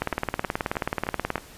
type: two click trains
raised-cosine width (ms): 0.5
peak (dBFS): -9 / -16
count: 26 / 5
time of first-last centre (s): 0.02-1.357 / 0.13-1.38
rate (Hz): 18.7 / 3.2
effects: pink hiss -47 dBFS RMS until 1.57 s + resampled to 32000 Hz